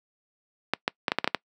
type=clicks; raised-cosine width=0.3 ms; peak=-6 dBFS; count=8; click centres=0.736 / 0.879 / 1.082 / 1.119 / 1.186 / 1.244 / 1.276 / 1.347 s; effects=noise-tail reverb RT60 0.1 s tail -25 dB re dry + high-pass 200 Hz 12 dB/octave